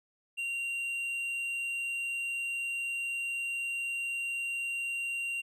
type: tone with tanh clipping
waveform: sine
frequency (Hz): 2764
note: F7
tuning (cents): -19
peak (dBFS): -33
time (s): 0.37-5.42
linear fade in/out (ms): 20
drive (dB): 6
effects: none